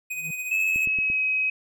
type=tone with tremolo; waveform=square; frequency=2500 Hz; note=D#7; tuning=8 cents sharp; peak=-28 dBFS; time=0.1-0.86 s; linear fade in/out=10 ms; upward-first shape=sine; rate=14 Hz; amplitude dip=45%
type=tone with exponential growth; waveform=triangle; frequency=159.6 Hz; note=D#3; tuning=44 cents sharp; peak=-30 dBFS; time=0.12-0.31 s; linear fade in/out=5 ms; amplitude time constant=40 ms
type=tone with pitch glide; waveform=sine; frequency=2596 to 2538 Hz; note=E7 to D#7; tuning=-27 to +34 cents; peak=-21 dBFS; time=0.51-1.5 s; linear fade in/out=5 ms; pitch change=-39 cents; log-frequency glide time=0.63-1.22 s
type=click train; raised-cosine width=3 ms; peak=-26 dBFS; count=4; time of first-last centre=0.76-1.101 s; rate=8.8 Hz
effects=none